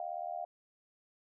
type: tone with amplitude modulation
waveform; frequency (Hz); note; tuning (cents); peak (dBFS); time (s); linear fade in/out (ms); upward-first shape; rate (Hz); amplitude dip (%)
sine; 700; F5; +4; -32; 0-0.45; 2; sine; 77.9; 100
effects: none